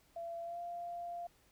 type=tone with pitch glide; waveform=sine; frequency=677 to 694 Hz; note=E5 to F5; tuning=+46 to -11 cents; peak=-40 dBFS; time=0.16-1.27 s; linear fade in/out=5 ms; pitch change=+43 cents; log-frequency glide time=0.42-0.59 s; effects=pink hiss -69 dBFS RMS until 1.51 s